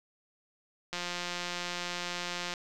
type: click train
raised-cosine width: 0.2 ms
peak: -18 dBFS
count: 284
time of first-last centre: 0.93-2.538 s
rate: 176 Hz
effects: none